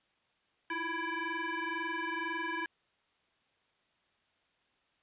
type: tone with frequency modulation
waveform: sine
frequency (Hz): 343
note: F4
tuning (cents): -31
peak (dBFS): -33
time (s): 0.7-2.66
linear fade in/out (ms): 2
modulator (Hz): 664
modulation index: 3.1
effects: white hiss -73 dBFS RMS until 5.02 s + resampled to 8000 Hz